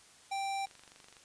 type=tone; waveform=square; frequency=785 Hz; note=G5; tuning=2 cents sharp; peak=-34 dBFS; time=0.31-0.66 s; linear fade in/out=10 ms
type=click train; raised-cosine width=0.2 ms; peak=-37 dBFS; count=13; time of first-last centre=0.67-1.168 s; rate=24.1 Hz
effects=white hiss -59 dBFS RMS until 1.24 s + resampled to 22050 Hz